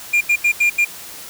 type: tone bursts at uneven times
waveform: triangle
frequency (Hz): 2400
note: D7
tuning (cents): +37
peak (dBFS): -10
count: 5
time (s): 0.13-0.21 / 0.29-0.36 / 0.44-0.52 / 0.6-0.7 / 0.78-0.85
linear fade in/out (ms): 10
effects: white hiss -35 dBFS RMS until 1.29 s